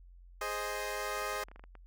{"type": "chord", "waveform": "15% pulse", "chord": "Ab major", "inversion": "none", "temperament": "equal", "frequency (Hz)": [415.3, 523.3, 622.3], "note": ["Ab4", "C5", "Eb5"], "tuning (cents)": [0, 0, 0], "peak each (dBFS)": -33, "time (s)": [0.41, 1.44], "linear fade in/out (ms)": 5}
{"type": "clicks", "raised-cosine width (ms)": 0.5, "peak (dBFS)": -37, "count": 11, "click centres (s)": [1.174, 1.22, 1.331, 1.362, 1.428, 1.485, 1.515, 1.56, 1.595, 1.639, 1.753]}
{"effects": ["added 44 Hz sine -52 dBFS peak until 1.86 s"]}